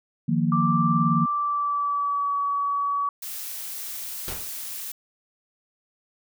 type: chord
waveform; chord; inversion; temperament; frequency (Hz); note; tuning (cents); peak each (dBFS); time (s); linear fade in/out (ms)
sine; Eb suspended second; none; equal; 155.56 / 174.61 / 233.1; Eb3 / F3 / Bb3; 0 / 0 / 0; -24; 0.28-1.26; 10
type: tone with pitch glide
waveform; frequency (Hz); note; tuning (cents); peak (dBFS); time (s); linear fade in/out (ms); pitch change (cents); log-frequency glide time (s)
sine; 1174.7 to 1135.3; D6 to C#6; 0 to +41; -22; 0.52-3.09; 2; -59; 1.24-2.36
type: noise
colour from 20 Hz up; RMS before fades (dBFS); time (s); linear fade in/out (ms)
blue; -34; 3.22-4.92; 5
type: noise with exponential decay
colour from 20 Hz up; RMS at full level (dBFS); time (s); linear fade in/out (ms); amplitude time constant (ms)
pink; -30; 4.28-4.58; 1; 65
effects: none